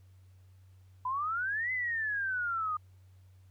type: exponential two-way sweep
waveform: sine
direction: up then down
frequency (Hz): 987.8 to 2054 to 1215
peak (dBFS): -30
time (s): 1.05-2.77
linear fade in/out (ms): 5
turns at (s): 1.72
effects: added 93 Hz sine -55 dBFS peak until 3.5 s + pink hiss -73 dBFS RMS until 3.5 s